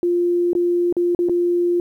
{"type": "tone with dropouts", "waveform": "sine", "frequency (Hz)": 349.6, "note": "F4", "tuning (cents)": 2, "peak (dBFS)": -15, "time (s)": [0.03, 1.8], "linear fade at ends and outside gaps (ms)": 1, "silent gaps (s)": [[0.532, 0.551], [0.926, 0.967], [1.149, 1.19], [1.287, 1.295]], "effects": ["9-bit"]}